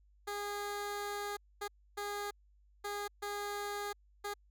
15% pulse tone bursts at uneven times, 409.3 Hz, G#4, 25 cents flat, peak -31 dBFS, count 6, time 0.27-1.37 / 1.61-1.68 / 1.97-2.31 / 2.84-3.08 / 3.22-3.93 / 4.24-4.34 s, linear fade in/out 10 ms, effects added 50 Hz sine -63 dBFS peak until 4.5 s

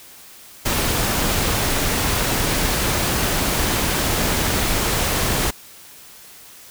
pink noise, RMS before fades -20 dBFS, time 0.65-5.51 s, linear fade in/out 10 ms, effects white hiss -43 dBFS RMS until 6.7 s

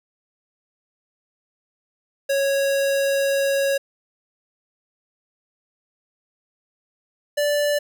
square tone pair in turn, 552 / 584.8 Hz, C#5 / D5, -7 / -7 cents, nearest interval minor second, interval 100 cents, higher second, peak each -19 dBFS, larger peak neither, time 2.29-3.78 / 7.37-7.79 s, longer first, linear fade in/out 10 ms, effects none

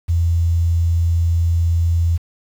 sine tone with quantisation, 84.3 Hz, E2, 39 cents sharp, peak -13 dBFS, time 0.08-2.18 s, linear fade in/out 20 ms, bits 7, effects none

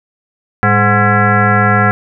sine tone with frequency modulation, 733 Hz, F#5, 16 cents flat, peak -7 dBFS, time 0.63-1.91 s, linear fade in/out 0 ms, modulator 312 Hz, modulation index 3.4, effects none

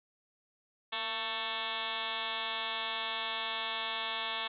sine tone with frequency modulation, 2209 Hz, C#7, 7 cents flat, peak -33 dBFS, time 0.92-4.48 s, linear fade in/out 10 ms, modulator 219 Hz, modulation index 6.9, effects none

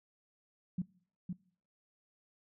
sine tone with echo, 180.7 Hz, F#3, 41 cents flat, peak -31 dBFS, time 0.78-0.82 s, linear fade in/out 5 ms, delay 510 ms, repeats 1, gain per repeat -4 dB, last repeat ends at 1.33 s, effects noise-tail reverb RT60 0.6 s tail -24 dB re dry

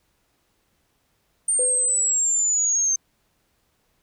sine exponential sweep, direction down, 8870 to 6272 Hz, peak -18 dBFS, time 1.48-2.96 s, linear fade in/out 5 ms
sine tone with exponential decay, 502 Hz, B4, 28 cents sharp, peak -23 dBFS, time 1.59-2.38 s, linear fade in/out 2 ms, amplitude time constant 170 ms
effects pink hiss -68 dBFS RMS until 4.02 s

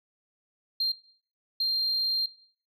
sine tone bursts at uneven times, 4186 Hz, C8, in tune, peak -22 dBFS, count 2, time 0.8-0.92 / 1.6-2.26 s, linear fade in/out 5 ms, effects noise-tail reverb RT60 0.5 s tail -18 dB re dry + tanh soft clip ceiling -22 dBFS

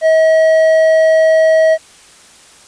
triangle tone with hard clipping, 639 Hz, D#5, 46 cents sharp, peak -8 dBFS, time 0.01-1.78 s, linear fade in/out 50 ms, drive 9 dB, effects white hiss -42 dBFS RMS until 2.67 s + resampled to 22050 Hz

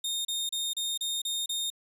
sawtooth tone bursts, 3674 Hz, A#7, 26 cents flat, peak -26 dBFS, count 7, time 0.04-1.702 s, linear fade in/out 5 ms, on 210 ms, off 32 ms, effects resampled to 32000 Hz

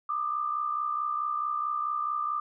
sine tone pair together, 1192.4 / 1257 Hz, D6 / D#6, +26 / +17 cents, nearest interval minor second, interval 91 cents, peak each -28 / -35 dBFS, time 0.09-2.4 s, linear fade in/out 5 ms, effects none

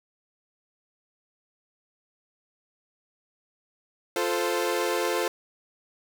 sawtooth chord, F major, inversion none, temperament equal with one note detuned, 349.2 / 440 / 519.6 Hz, F4 / A4 / C5, 0 / 0 / -12 cents, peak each -25 dBFS, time 4.16-5.28 s, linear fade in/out 2 ms, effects none

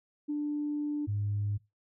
sine tone pair in turn, 295.2 / 102.75 Hz, D4 / G#2, +9 / -18 cents, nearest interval octave + tritone, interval 1827 cents, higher first, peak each -28 dBFS, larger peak neither, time 0.28-1.07 / 1.07-1.58 s, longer first, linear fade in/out 20 ms, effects noise-tail reverb RT60 0.2 s tail -18 dB re dry + tanh soft clip ceiling -24 dBFS

